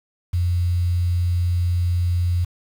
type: tone with quantisation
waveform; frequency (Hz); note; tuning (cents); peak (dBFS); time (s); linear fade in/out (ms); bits
sine; 88; F2; +14; -17; 0.33-2.45; 10; 7
effects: none